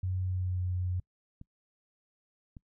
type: tone with pitch glide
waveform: sine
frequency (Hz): 92.5 to 90.65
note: F#2 to F#2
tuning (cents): 0 to -35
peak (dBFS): -29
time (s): 0.03-1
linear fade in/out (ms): 5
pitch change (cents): -35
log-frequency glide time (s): 0.23-0.64
type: clicks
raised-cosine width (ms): 5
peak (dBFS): -34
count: 2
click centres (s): 1.414 / 2.568
effects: noise-tail reverb RT60 0.1 s tail -25 dB re dry